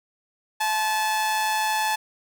sawtooth tone with amplitude modulation, 866 Hz, A5, 28 cents flat, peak -16 dBFS, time 0.6-1.96 s, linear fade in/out 10 ms, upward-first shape sine, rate 188 Hz, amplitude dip 40%, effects none

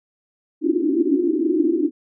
white band-pass noise, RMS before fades -19 dBFS, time 0.61-1.91 s, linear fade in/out 50 ms, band 270 to 360 Hz, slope 96 dB/octave, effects none

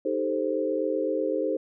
sine chord, A half-diminished seventh, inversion second, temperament equal, 311.1 / 392 / 440 / 523.3 Hz, Eb4 / G4 / A4 / C5, 0 / 0 / 0 / 0 cents, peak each -30 / -31 / -30 / -28 dBFS, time 0.05-1.57 s, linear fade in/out 5 ms, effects none

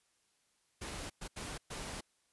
pink noise bursts at uneven times, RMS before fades -43 dBFS, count 4, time 0.81-1.1 / 1.21-1.28 / 1.36-1.58 / 1.7-2.01 s, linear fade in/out 10 ms, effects white hiss -75 dBFS RMS until 2.32 s + resampled to 24000 Hz

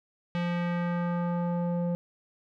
square tone with low-pass filter sweep, 173.9 Hz, F3, 7 cents flat, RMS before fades -29 dBFS, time 0.35-1.95 s, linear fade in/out 0 ms, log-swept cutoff 3000 to 550 Hz, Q 1.4, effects none

